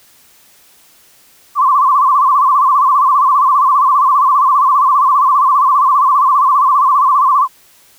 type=tone with vibrato; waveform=sine; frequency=1094 Hz; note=C#6; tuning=23 cents flat; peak=-7 dBFS; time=1.55-7.48 s; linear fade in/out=50 ms; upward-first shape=sine; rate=15 Hz; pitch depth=130 cents each way; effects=white hiss -47 dBFS RMS until 7.98 s